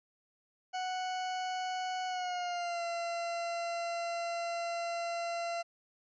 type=tone with pitch glide; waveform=40% pulse; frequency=740 to 682.5 Hz; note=F#5 to F5; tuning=0 to -40 cents; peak=-33 dBFS; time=0.73-5.63 s; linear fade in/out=20 ms; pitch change=-140 cents; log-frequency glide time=2.07-2.83 s; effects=resampled to 16000 Hz